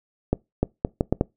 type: accelerating click train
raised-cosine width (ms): 2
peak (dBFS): -6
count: 6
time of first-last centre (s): 0.33-1.211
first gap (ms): 300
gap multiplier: 0.73
effects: noise-tail reverb RT60 0.2 s tail -23 dB re dry